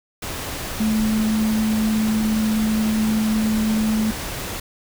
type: tone in noise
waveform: sine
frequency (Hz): 217.7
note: A3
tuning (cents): -18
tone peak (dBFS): -17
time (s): 0.8-4.11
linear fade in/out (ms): 5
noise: pink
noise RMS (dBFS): -29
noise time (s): 0.22-4.6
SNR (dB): +9
effects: none